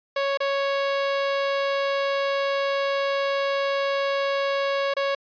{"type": "tone with dropouts", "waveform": "sawtooth", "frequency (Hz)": 554.4, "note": "C#5", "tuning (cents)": 0, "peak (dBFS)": -18, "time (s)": [0.16, 5.15], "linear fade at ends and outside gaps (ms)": 5, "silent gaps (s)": [[0.374, 0.403], [4.939, 4.966]], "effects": ["resampled to 11025 Hz"]}